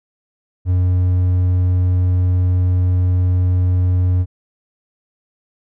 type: tone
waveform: triangle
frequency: 90.6 Hz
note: F#2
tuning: 36 cents flat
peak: -10 dBFS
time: 0.65-4.26 s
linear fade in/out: 50 ms
effects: none